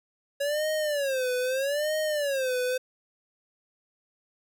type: tone with vibrato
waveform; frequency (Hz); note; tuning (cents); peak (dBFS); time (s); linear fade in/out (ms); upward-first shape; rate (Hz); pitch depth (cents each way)
square; 557; C#5; +8; -26; 0.4-2.78; 10; sine; 0.79; 190
effects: none